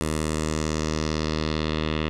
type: tone with low-pass filter sweep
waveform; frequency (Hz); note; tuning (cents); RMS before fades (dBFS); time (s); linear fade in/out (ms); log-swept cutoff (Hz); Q
10% pulse; 77.78; D#2; 0; -26; 0.01-2.09; 0; 10000 to 3100; 2.4
effects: none